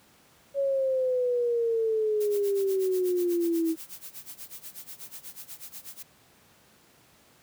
sine exponential sweep, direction down, 560 to 322.3 Hz, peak -23 dBFS, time 0.54-3.76 s, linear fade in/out 50 ms
blue noise with tremolo, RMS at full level -40 dBFS, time 2.2-6.03 s, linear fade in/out 10 ms, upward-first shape sine, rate 8.2 Hz, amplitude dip 90%
effects pink hiss -59 dBFS RMS until 7.42 s + high-pass 100 Hz 12 dB/octave

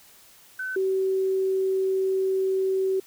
sine tone pair in turn, 1518 / 381.4 Hz, F#6 / G4, +44 / -47 cents, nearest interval 2 octaves, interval 2391 cents, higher first, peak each -28 / -21 dBFS, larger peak second, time 0.59-0.76 / 0.76-3 s, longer second, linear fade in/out 5 ms, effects white hiss -53 dBFS RMS until 3.06 s

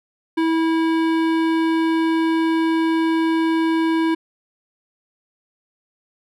sine tone with hard clipping, 325.5 Hz, E4, 22 cents flat, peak -18 dBFS, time 0.37-4.15 s, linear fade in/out 10 ms, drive 16 dB, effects none

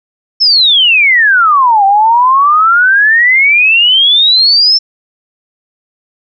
sine exponential two-way sweep, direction down then up, 5380 to 774 to 5380 Hz, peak -4 dBFS, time 0.4-4.79 s, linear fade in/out 20 ms, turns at 1.85 s, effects none

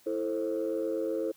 sine chord, A minor, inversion second, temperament just, 330 / 440 / 528 Hz, E4 / A4 / C5, +2 / 0 / +16 cents, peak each -32 dBFS, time 0.06-1.32 s, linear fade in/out 10 ms, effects tanh soft clip ceiling -22 dBFS + white hiss -61 dBFS RMS until 1.36 s

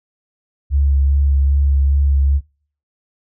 sine tone with vibrato, 69.7 Hz, C#2, 10 cents sharp, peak -11 dBFS, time 0.7-2.41 s, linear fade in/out 50 ms, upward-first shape sine, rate 2.5 Hz, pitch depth 20 cents each way, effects noise-tail reverb RT60 0.5 s tail -24 dB re dry

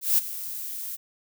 violet noise with ADSR envelope, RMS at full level -19 dBFS, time 0.01-0.97 s, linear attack 170 ms, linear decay 17 ms, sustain -15 dB, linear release 21 ms, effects none

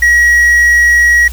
triangle tone, 1909 Hz, A#6, 41 cents sharp, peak -3 dBFS, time 0.02-1.28 s, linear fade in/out 5 ms, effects added 60 Hz sine -20 dBFS peak until 1.32 s + white hiss -33 dBFS RMS until 1.32 s

